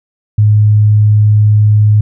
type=tone; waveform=sine; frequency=105.7 Hz; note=G#2; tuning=31 cents sharp; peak=-4 dBFS; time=0.38-2.01 s; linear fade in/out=5 ms; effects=none